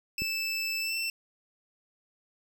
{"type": "tone with pitch glide", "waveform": "25% pulse", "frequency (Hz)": [2637, 2682], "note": ["E7", "E7"], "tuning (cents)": [0, 29], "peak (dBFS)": -26, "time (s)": [0.18, 1.1], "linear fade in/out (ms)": 2, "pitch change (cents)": 29, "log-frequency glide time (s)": [0.8, 0.96]}
{"type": "click", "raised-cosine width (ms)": 3, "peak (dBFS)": -23, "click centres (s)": 0.22}
{"effects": []}